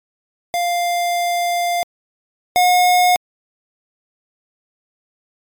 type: tone pair in turn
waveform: square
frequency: 698.5 / 721 Hz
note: F5 / F#5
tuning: 0 / -45 cents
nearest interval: minor second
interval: 55 cents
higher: second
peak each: -17 / -11 dBFS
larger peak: second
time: 0.54-1.83 / 2.56-3.16 s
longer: first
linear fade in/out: 0 ms
effects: MP3 96 kbps

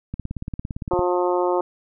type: click train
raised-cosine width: 5 ms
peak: -16 dBFS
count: 16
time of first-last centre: 0.14-0.992 s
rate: 17.6 Hz
type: harmonic tone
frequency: 178.6 Hz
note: F3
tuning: 39 cents sharp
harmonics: 2 / 3 / 4 / 5 / 6 / 7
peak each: -21 / -24 / -28 / -26 / -30 / -34 dBFS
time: 0.91-1.61 s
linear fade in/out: 2 ms
effects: none

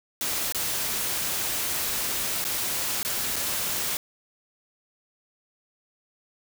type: noise with dropouts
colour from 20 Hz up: white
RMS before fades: -28 dBFS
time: 0.21-3.97 s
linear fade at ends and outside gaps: 1 ms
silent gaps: 0.523-0.547 / 2.442-2.45 / 3.03-3.049 / 3.359-3.363 s
effects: none

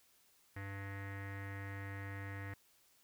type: tone with low-pass filter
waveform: square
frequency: 98.7 Hz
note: G2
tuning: 12 cents sharp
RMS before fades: -45 dBFS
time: 0.56-2.54 s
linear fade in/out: 5 ms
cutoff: 1900 Hz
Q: 7
effects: white hiss -70 dBFS RMS until 3.03 s

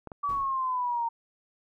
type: clicks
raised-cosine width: 1 ms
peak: -25 / -26 dBFS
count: 2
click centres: 0.073 / 0.118 s
type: exponential sweep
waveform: sine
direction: down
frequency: 1155 to 920 Hz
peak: -26 dBFS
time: 0.23-1.09 s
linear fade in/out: 10 ms
type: noise with exponential decay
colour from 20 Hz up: brown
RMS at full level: -38 dBFS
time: 0.29-0.68 s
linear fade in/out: 2 ms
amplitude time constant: 83 ms
effects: none

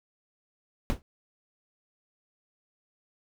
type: noise with exponential decay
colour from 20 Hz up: brown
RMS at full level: -22 dBFS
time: 0.9-1.02 s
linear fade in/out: 0 ms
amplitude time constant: 24 ms
effects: none

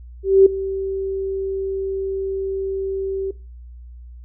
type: tone with ADSR envelope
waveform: sine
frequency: 387.2 Hz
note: G4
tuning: 21 cents flat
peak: -5 dBFS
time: 0.23-3.31 s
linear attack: 230 ms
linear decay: 6 ms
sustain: -16 dB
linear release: 5 ms
effects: noise-tail reverb RT60 0.3 s tail -20 dB re dry + added 60 Hz sine -36 dBFS peak until 4.24 s

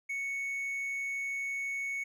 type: tone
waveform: triangle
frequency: 2217 Hz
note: C#7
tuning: in tune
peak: -31 dBFS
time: 0.09-2.04 s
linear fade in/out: 10 ms
effects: none

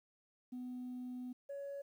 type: tone pair in turn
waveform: sine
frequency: 249.7 / 560.6 Hz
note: B3 / C#5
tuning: +19 / +19 cents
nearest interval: octave + major second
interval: 1400 cents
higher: second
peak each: -40 / -40 dBFS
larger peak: neither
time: 0.52-1.33 / 1.49-1.82 s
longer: first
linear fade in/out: 10 ms
effects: tanh soft clip ceiling -40 dBFS + 12-bit

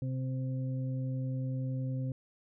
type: harmonic tone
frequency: 130.1 Hz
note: C3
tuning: 9 cents flat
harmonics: 1 / 2 / 4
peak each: -32 / -40 / -47 dBFS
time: 0.02-2.12 s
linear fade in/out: 2 ms
effects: none

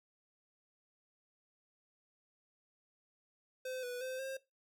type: tone with pitch steps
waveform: square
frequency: 514 / 492 / 517 / 533 Hz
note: C5 / B4 / C5 / C5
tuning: -31 / -7 / -21 / +32 cents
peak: -40 dBFS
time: 3.65-4.37 s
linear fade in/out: 5 ms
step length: 180 ms
effects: noise-tail reverb RT60 0.2 s tail -18 dB re dry

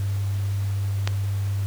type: click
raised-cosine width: 0.2 ms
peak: -7 dBFS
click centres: 1.075 s
effects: added 99 Hz sine -22 dBFS peak until 1.66 s + pink hiss -43 dBFS RMS until 1.66 s

